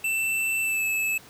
square tone with pitch glide, 2665 to 2607 Hz, E7 to E7, +18 to -20 cents, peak -24 dBFS, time 0.04-1.18 s, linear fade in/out 5 ms, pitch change -38 cents, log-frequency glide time 0.62-0.85 s, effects pink hiss -49 dBFS RMS until 1.29 s + high-pass 100 Hz 12 dB/octave

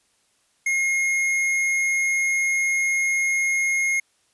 sine tone with hard clipping, 2148 Hz, C7, 45 cents sharp, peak -21 dBFS, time 0.66-4 s, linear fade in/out 5 ms, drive 10 dB, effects white hiss -65 dBFS RMS until 4.33 s + resampled to 24000 Hz

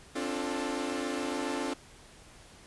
sawtooth chord, D minor seventh, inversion third, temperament equal with one note detuned, 266.4 / 293.7 / 349.2 / 440 Hz, C4 / D4 / F4 / A4, +31 / 0 / 0 / 0 cents, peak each -32 / -32 / -34 / -35 dBFS, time 0.15-1.74 s, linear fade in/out 10 ms, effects pink hiss -54 dBFS RMS until 2.66 s + resampled to 24000 Hz

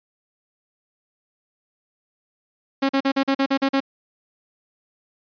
sawtooth tone bursts, 272.1 Hz, C#4, 32 cents flat, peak -13 dBFS, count 9, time 2.82-3.804 s, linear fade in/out 10 ms, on 72 ms, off 42 ms, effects resampled to 11025 Hz

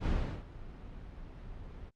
brown noise with ADSR envelope, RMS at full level -29 dBFS, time 0-1.91 s, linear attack 57 ms, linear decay 380 ms, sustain -17 dB, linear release 31 ms, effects low-pass 4000 Hz 12 dB/octave + Opus 48 kbps

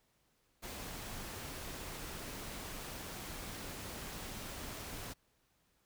pink noise, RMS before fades -45 dBFS, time 0.62-5.14 s, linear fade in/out 20 ms, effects pink hiss -75 dBFS RMS until 5.85 s

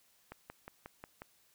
click train, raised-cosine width 0.5 ms, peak -30 dBFS, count 6, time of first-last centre 0.32-1.219 s, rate 5.56 Hz, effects white hiss -69 dBFS RMS until 1.54 s

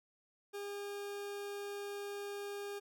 40% pulse tone, 405.1 Hz, G#4, 43 cents flat, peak -40 dBFS, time 0.53-2.8 s, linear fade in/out 20 ms, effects none

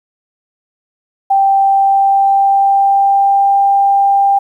sine tone with pitch glide, 784 to 794 Hz, G5 to G5, 0 to +22 cents, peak -7 dBFS, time 1.3-4.39 s, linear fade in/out 10 ms, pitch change +22 cents, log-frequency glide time 1.59-3.59 s, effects 8-bit

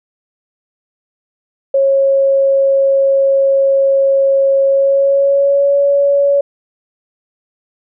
sine tone with pitch glide, 546 to 563.6 Hz, C#5 to C#5, -26 to +29 cents, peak -8 dBFS, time 1.74-6.41 s, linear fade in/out 5 ms, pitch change +55 cents, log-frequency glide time 4.64-5.77 s, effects none

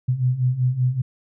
sine beating tone pair, 123.47 / 128.67 Hz, B2 / C3, 0 / -29 cents, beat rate 5.2 Hz, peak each -23 / -19 dBFS, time 0.08-1.02 s, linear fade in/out 10 ms, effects none

